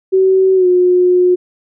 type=tone with pitch glide; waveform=sine; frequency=379.3 to 360.7 Hz; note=F#4 to F#4; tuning=+43 to -44 cents; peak=-7 dBFS; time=0.12-1.36 s; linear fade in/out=20 ms; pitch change=-87 cents; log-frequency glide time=0.55-0.67 s; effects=none